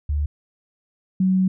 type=tone pair in turn; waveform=sine; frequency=73.42 / 187.37 Hz; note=D2 / F#3; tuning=0 / +22 cents; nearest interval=octave + major third; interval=1622 cents; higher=second; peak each=-19 / -15 dBFS; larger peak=second; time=0.09-0.26 / 1.2-1.48 s; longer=second; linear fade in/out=5 ms; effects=none